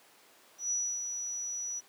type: tone with ADSR envelope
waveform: sine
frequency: 5880 Hz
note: F#8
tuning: 12 cents flat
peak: -28 dBFS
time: 0.58-1.81 s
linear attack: 130 ms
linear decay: 290 ms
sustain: -6 dB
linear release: 28 ms
effects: pink hiss -59 dBFS RMS until 1.88 s + high-pass 400 Hz 12 dB/octave